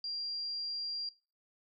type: tone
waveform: sine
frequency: 4764 Hz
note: D8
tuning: 24 cents sharp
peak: -36 dBFS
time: 0.04-1.09 s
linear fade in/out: 2 ms
effects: noise-tail reverb RT60 0.4 s tail -22 dB re dry